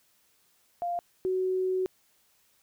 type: tone pair in turn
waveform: sine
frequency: 697 / 372.7 Hz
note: F5 / F#4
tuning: -4 / +13 cents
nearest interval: major seventh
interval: 1083 cents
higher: first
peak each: -28 / -25 dBFS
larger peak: second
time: 0.82-0.99 / 1.25-1.86 s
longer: second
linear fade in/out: 0 ms
effects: white hiss -67 dBFS RMS until 2.62 s